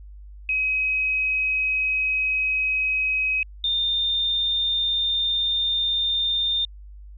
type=tone pair in turn; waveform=sine; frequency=2538 / 3619 Hz; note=D#7 / A7; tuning=+34 / +48 cents; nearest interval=tritone; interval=614 cents; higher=second; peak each=-20 dBFS; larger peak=neither; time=0.49-3.43 / 3.64-6.65 s; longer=second; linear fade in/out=2 ms; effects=added 50 Hz sine -39 dBFS peak until 7.17 s